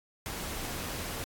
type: noise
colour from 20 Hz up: pink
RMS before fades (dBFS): -37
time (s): 0.26-1.24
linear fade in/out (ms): 0
effects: AAC 64 kbps